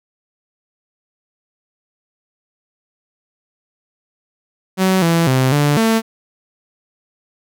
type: tone with pitch steps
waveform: sawtooth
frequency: 188.3 / 167.1 / 130.3 / 146 / 224.2 Hz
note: F#3 / E3 / C3 / D3 / A3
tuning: +31 / +24 / -7 / -10 / +33 cents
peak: -8 dBFS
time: 4.77-6.02 s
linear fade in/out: 50 ms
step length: 250 ms
effects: none